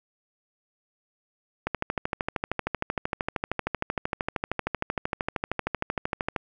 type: click train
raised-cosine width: 0.5 ms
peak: -11 dBFS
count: 62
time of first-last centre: 1.67-6.362 s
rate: 13 Hz
effects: none